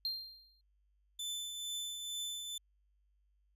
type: tone with exponential decay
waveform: triangle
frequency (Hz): 4186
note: C8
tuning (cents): 0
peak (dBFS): -31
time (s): 0.05-0.61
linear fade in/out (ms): 1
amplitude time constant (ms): 120
type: tone with tremolo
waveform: sawtooth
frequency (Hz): 3520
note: A7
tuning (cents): 0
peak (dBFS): -34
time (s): 1.19-2.58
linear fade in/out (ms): 5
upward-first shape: triangle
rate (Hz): 2.2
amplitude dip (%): 45
effects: added 50 Hz sine -70 dBFS peak until 3.55 s + resampled to 32000 Hz